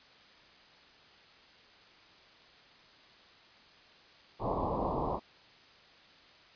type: low-pass noise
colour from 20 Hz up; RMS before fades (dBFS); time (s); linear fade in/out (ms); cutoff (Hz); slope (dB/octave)
white; -33; 4.39-5.2; 50; 1100; 96
effects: white hiss -58 dBFS RMS until 6.55 s + resampled to 11025 Hz